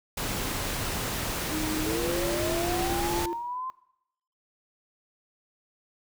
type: noise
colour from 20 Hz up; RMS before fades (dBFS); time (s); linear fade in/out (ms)
pink; -31; 0.17-3.26; 5
type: tone with pitch glide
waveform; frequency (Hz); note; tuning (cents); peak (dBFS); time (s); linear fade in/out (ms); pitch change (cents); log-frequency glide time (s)
triangle; 311.1 to 345.2; D#4 to F4; 0 to -20; -28; 1.52-3.33; 0; +180; 1.86-2
type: linear sweep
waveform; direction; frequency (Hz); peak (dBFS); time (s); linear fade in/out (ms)
sine; up; 426.8 to 1047; -31; 1.86-3.7; 0
effects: noise-tail reverb RT60 0.8 s tail -20 dB re dry